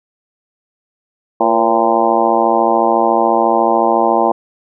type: harmonic tone with a mistuned harmonic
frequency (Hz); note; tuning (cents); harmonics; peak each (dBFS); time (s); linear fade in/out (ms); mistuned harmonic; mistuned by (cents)
114; A#2; -38; 2 / 3 / 4 / 5 / 6 / 7 / 8 / 9; -22 / -18 / -20 / -18 / -17 / -16 / -18 / -20; 1.4-4.32; 5; 4; +78
effects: none